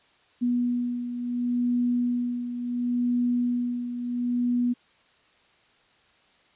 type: beating tone pair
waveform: sine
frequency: 243.3 / 244.01 Hz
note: B3 / B3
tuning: -26 / -21 cents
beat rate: 0.71 Hz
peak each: -24 / -31 dBFS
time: 0.41-4.74 s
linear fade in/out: 20 ms
effects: white hiss -61 dBFS RMS until 6.55 s + resampled to 8000 Hz